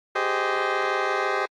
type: chord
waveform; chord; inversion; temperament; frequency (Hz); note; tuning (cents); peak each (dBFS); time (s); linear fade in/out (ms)
15% pulse; Ab major seventh; third; just; 389.3 / 415.3 / 519.1 / 623; G4 / Ab4 / C5 / Eb5; -12 / 0 / -14 / +2; -20 / -23 / -22 / -23; 0.15-1.46; 10
effects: low-pass 3000 Hz 12 dB/octave + AAC 48 kbps